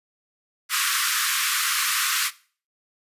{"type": "high-pass noise", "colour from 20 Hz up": "pink", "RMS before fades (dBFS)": -23, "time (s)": [0.69, 2.31], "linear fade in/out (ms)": 50, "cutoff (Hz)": 1100, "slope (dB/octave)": 96, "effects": ["noise-tail reverb RT60 0.4 s tail -18 dB re dry", "resampled to 32000 Hz"]}